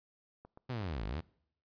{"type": "click train", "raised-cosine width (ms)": 1, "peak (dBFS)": -38, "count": 4, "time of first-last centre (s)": [0.45, 0.823], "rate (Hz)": 8.04}
{"type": "linear two-way sweep", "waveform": "sawtooth", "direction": "down then up", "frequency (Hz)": [133, 46.25, 88.2], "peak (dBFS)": -32, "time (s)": [0.69, 1.21], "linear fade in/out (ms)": 10, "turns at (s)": 1.05}
{"effects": ["noise-tail reverb RT60 0.7 s tail -24 dB re dry", "resampled to 11025 Hz"]}